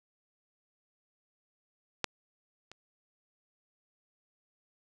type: clicks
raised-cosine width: 0.2 ms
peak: -11 / -30 dBFS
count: 2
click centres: 2.043 / 2.716 s
effects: none